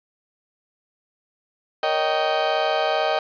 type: chord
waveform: 35% pulse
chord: Eb dominant seventh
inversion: second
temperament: just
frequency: 466.7 / 560 / 622.3 / 777.8 Hz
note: Bb4 / Db5 / Eb5 / G5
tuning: +2 / +18 / 0 / -14 cents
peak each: -27 / -27 / -21 / -22 dBFS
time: 1.83-3.19 s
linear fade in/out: 2 ms
effects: resampled to 11025 Hz + 8-bit